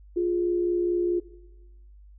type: tone pair together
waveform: sine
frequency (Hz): 350.7 / 415.3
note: F4 / G#4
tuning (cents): +7 / 0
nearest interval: minor third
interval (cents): 293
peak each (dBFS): -22 / -32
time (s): 0.16-1.2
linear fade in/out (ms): 10
effects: noise-tail reverb RT60 1.0 s tail -17 dB re dry + added 50 Hz sine -47 dBFS peak until 2.18 s